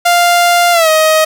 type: tone with pitch glide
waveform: sawtooth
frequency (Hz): 698 to 629.1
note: F5 to D#5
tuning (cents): -1 to +19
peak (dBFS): -3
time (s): 0.05-1.25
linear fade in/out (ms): 10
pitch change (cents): -180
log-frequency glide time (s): 0.72-0.89
effects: none